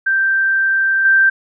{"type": "tone with level steps", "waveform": "sine", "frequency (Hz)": 1568, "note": "G6", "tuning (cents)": 0, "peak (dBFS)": [-12, -8], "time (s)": [0.06, 1.3], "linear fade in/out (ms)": 10, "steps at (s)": 1.05, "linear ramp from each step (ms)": 2, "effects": []}